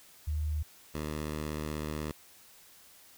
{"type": "tone pair in turn", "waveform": ["sine", "10% pulse"], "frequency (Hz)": [76.2, 76.2], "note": ["D#2", "D#2"], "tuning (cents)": [-36, -36], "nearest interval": "unison", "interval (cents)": 0, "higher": "neither", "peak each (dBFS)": [-29, -26], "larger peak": "second", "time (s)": [[0.27, 0.63], [0.94, 2.12]], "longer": "second", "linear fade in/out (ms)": 10, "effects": ["white hiss -57 dBFS RMS until 3.17 s"]}